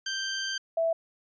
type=tone pair in turn; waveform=15% pulse / sine; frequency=1568 / 659.3 Hz; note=G6 / E5; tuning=0 / 0 cents; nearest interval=octave + minor third; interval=1500 cents; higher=first; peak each=-23 dBFS; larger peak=neither; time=0.06-0.58 / 0.77-0.93 s; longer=first; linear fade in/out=5 ms; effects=resampled to 16000 Hz